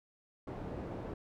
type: low-pass noise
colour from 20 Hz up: white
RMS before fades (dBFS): -42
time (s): 0.47-1.14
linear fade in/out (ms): 5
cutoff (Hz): 460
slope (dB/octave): 12
effects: none